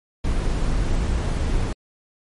brown noise, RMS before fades -21 dBFS, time 0.24-1.73 s, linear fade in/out 5 ms, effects MP3 48 kbps

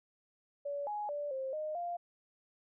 sine tone with pitch steps, 571 / 835 / 583 / 530 / 615 / 697 Hz, D5 / G#5 / D5 / C5 / D#5 / F5, -49 / +9 / -13 / +22 / -20 / -4 cents, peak -35 dBFS, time 0.65-1.97 s, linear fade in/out 10 ms, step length 220 ms, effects none

